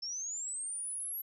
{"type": "linear sweep", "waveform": "sine", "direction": "up", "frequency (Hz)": [5280, 11720], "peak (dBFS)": -36, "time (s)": [0.02, 1.22], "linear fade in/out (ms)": 10, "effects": []}